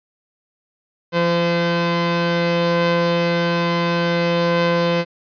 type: tone pair together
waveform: sawtooth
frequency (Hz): 171.19 / 513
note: F3 / C5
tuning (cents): -34 / -34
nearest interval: octave + perfect fifth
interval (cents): 1900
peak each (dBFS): -15 / -15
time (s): 1.12-5.05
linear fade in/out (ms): 50
effects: resampled to 11025 Hz